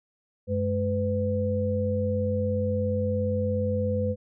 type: tone cluster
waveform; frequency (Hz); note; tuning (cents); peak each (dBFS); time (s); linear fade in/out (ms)
sine; 95.3 / 212.4 / 503; G2 / G#3 / B4; -48 / +39 / +32; -27 / -30 / -27; 0.47-4.16; 50
effects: none